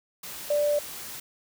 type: tone in noise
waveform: sine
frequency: 587.3 Hz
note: D5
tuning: in tune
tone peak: -21 dBFS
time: 0.5-0.79 s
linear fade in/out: 5 ms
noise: white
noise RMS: -39 dBFS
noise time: 0.23-1.2 s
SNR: +15 dB
effects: none